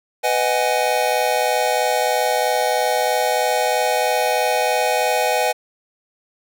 square chord, G# minor seventh, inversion first, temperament just, 498.4 / 623 / 747.5 / 830.6 Hz, B4 / D#5 / F#5 / G#5, +16 / +2 / +17 / 0 cents, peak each -23 dBFS, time 0.23-5.53 s, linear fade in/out 20 ms, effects none

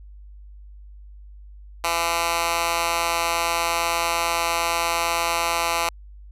10% pulse tone with high-pass filter, 168.8 Hz, E3, 41 cents sharp, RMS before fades -23 dBFS, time 1.84-5.89 s, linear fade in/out 2 ms, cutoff 1000 Hz, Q 0.92, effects added 50 Hz sine -40 dBFS peak until 6.31 s + resampled to 32000 Hz

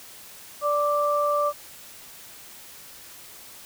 sine tone pair together, 585 / 1174.7 Hz, D5 / D6, -7 / 0 cents, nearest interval octave, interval 1207 cents, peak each -23 dBFS, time 0.61-1.53 s, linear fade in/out 50 ms, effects white hiss -45 dBFS RMS until 3.65 s

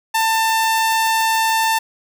sawtooth tone, 893 Hz, A5, 25 cents sharp, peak -11 dBFS, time 0.14-1.79 s, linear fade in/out 10 ms, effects none

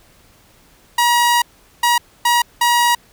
sawtooth tone bursts at uneven times, 956 Hz, A#5, 43 cents sharp, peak -8 dBFS, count 4, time 0.98-1.42 / 1.83-1.98 / 2.25-2.42 / 2.61-2.95 s, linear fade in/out 5 ms, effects pink hiss -51 dBFS RMS until 3.12 s

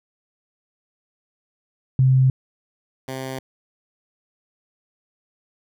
sine / 10% pulse tone pair in turn, 130.81 / 131.8 Hz, C3 / C3, 0 / +13 cents, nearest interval unison, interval 13 cents, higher second, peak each -12 / -20 dBFS, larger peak first, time 1.99-2.3 / 3.08-3.39 s, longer neither, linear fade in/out 2 ms, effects none

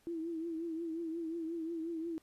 sine tone with vibrato, 329.6 Hz, E4, in tune, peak -36 dBFS, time 0.07-2.18 s, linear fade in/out 0 ms, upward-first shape triangle, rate 5.6 Hz, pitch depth 76 cents each way, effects pink hiss -70 dBFS RMS until 2.22 s + resampled to 32000 Hz

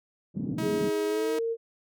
white band-pass noise, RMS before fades -32 dBFS, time 0.34-0.9 s, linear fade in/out 20 ms, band 140 to 250 Hz, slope 24 dB/octave
sawtooth tone, 318.7 Hz, D#4, 42 cents sharp, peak -27 dBFS, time 0.58-1.39 s, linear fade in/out 5 ms
sine tone with pitch glide, 415.3 to 458.2 Hz, G#4 to A#4, 0 to -30 cents, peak -26 dBFS, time 0.61-1.57 s, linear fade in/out 50 ms, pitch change +170 cents, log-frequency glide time 1.08-1.35 s
effects none

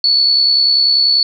sine tone with amplitude modulation, 4435 Hz, C#8, in tune, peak -7 dBFS, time 0.04-1.23 s, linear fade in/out 2 ms, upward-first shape sine, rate 70.2 Hz, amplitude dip 40%, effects none

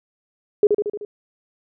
sine tone with echo, 415.3 Hz, G#4, in tune, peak -9 dBFS, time 0.63-0.67 s, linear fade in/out 2 ms, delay 76 ms, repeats 5, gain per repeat -4 dB, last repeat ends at 1.05 s, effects none

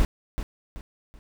brown noise with echo, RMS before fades -19 dBFS, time 0-0.05 s, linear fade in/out 0 ms, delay 380 ms, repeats 3, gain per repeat -9 dB, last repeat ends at 1.19 s, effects none

